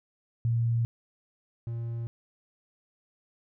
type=tone pair in turn; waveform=sine / triangle; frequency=116.54 / 116.54 Hz; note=A#2 / A#2; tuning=0 / 0 cents; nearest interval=unison; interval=0 cents; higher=neither; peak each=-23 / -29 dBFS; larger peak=first; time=0.45-0.85 / 1.67-2.07 s; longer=neither; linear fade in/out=0 ms; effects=none